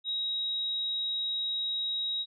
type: tone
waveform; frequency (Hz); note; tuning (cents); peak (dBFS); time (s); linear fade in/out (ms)
sine; 3810; A#7; +37; -29; 0.04-2.26; 50
effects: none